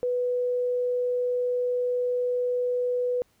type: tone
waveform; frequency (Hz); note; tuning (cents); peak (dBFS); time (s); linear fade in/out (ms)
sine; 493.9; B4; 0; -23; 0.03-3.22; 0
effects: pink hiss -66 dBFS RMS until 3.4 s